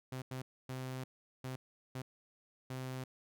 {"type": "tone bursts at uneven times", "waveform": "sawtooth", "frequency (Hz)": 129.5, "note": "C3", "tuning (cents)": -17, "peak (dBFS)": -36, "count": 6, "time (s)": [[0.12, 0.22], [0.31, 0.42], [0.69, 1.04], [1.44, 1.56], [1.95, 2.02], [2.7, 3.04]], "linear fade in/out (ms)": 5, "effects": []}